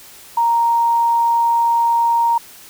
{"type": "tone", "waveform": "sine", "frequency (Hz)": 932.3, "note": "A#5", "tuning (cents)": 0, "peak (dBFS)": -12, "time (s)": [0.37, 2.38], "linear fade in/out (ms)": 5, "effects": ["white hiss -41 dBFS RMS until 2.69 s"]}